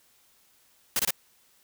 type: noise bursts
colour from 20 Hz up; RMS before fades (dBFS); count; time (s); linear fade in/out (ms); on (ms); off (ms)
white; -25; 3; 0.96-1.107; 2; 33; 24
effects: white hiss -63 dBFS RMS until 1.63 s